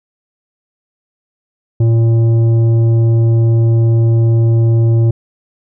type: tone with tanh clipping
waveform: triangle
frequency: 114.7 Hz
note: A#2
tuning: 28 cents flat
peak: -9 dBFS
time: 1.8-5.11 s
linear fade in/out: 5 ms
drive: 13 dB
effects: none